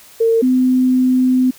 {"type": "tone pair in turn", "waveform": "sine", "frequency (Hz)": [454.9, 255.3], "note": ["A#4", "C4"], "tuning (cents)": [-42, -42], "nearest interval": "minor seventh", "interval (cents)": 1000, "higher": "first", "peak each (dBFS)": -10, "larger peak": "neither", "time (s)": [[0.2, 0.42], [0.42, 1.51]], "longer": "second", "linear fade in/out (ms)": 10, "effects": ["white hiss -43 dBFS RMS until 1.58 s"]}